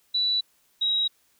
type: tone pair in turn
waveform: sine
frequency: 3951 / 3832 Hz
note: B7 / A#7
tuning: 0 / +47 cents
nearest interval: minor second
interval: 53 cents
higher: first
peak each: -21 dBFS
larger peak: neither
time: 0.14-0.41 / 0.81-1.08 s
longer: neither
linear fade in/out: 10 ms
effects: white hiss -65 dBFS RMS until 1.39 s